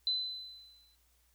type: tone with exponential decay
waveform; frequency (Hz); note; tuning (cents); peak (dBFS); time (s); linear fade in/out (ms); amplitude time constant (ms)
sine; 4026; B7; +33; -27; 0.07-0.95; 1; 190
effects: added 60 Hz sine -70 dBFS peak until 1.34 s + white hiss -72 dBFS RMS until 1.34 s